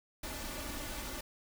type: noise with comb filter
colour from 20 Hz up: pink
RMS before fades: -41 dBFS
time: 0.23-1.21 s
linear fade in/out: 5 ms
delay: 3.4 ms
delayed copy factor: +0.6
effects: none